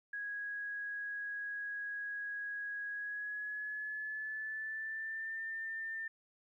sine tone with pitch glide, 1657 to 1796.6 Hz, G#6 to A6, -4 to +36 cents, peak -38 dBFS, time 0.13-6.08 s, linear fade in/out 5 ms, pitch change +140 cents, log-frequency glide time 2.9-5.39 s, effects 13-bit

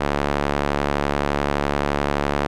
sawtooth tone with band-pass filter, 71.7 Hz, D2, 41 cents flat, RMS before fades -22 dBFS, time 0-2.47 s, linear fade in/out 10 ms, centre 920 Hz, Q 0.55, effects none

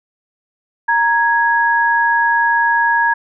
sine tone pair together, 932.3 / 1661.2 Hz, A#5 / G#6, 0 / 0 cents, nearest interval minor seventh, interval 1000 cents, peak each -14 dBFS, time 0.88-3.14 s, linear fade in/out 10 ms, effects none

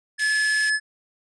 square tone, 1718 Hz, A6, 42 cents flat, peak -20 dBFS, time 0.18-0.8 s, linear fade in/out 50 ms
pink high-pass noise, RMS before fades -35 dBFS, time 0.19-0.7 s, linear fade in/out 5 ms, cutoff 1700 Hz, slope 96 dB/octave
effects resampled to 24000 Hz

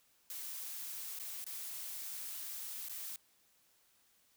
blue noise with dropouts, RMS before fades -44 dBFS, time 0.3-3.16 s, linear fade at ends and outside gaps 1 ms, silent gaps 1.189-1.198 / 1.442-1.465 / 2.886-2.895 s, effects white hiss -71 dBFS RMS until 4.36 s

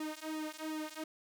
sawtooth tone with flanger, 311.1 Hz, D#4, in tune, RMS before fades -41 dBFS, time 0-1.04 s, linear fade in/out 5 ms, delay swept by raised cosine 1.3 to 3.3 ms, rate 2.7 Hz, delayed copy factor -1, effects none

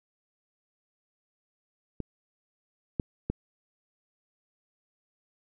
clicks, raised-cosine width 3 ms, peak -20 / -14 / -15 dBFS, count 3, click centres 2.003 / 2.998 / 3.3 s, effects none

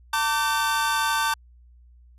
45% pulse tone cluster, 901 / 1163 / 1537 / 3561 Hz, A5 / D6 / G6 / A7, +41 / -17 / -35 / +20 cents, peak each -25 / -27 / -26 / -34 dBFS, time 0.13-1.34 s, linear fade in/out 5 ms, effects added 60 Hz sine -49 dBFS peak until 2.18 s + resampled to 32000 Hz

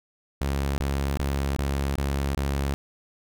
sawtooth tone bursts, 69.3 Hz, C#2, in tune, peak -20 dBFS, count 6, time 0.41-2.74 s, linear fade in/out 0 ms, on 370 ms, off 22 ms, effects none

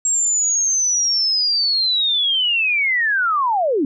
sine linear sweep, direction down, 7580 to 252.3 Hz, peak -15 dBFS, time 0.05-3.85 s, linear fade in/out 2 ms, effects none

